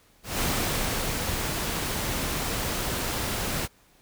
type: noise with ADSR envelope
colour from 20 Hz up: pink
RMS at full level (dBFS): -26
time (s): 0.23-3.68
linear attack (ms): 180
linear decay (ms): 720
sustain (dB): -3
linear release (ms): 38
effects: pink hiss -60 dBFS RMS until 4.01 s